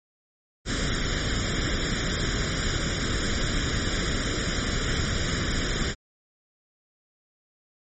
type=noise with comb filter; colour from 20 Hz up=pink; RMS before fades=-26 dBFS; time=0.65-5.95 s; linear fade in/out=50 ms; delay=0.57 ms; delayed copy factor=+0.8; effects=MP3 32 kbps